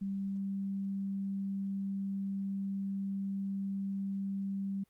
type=tone; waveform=sine; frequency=196 Hz; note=G3; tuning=in tune; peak=-33 dBFS; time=0.01-4.84 s; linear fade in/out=10 ms; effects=pink hiss -74 dBFS RMS until 4.89 s + Opus 48 kbps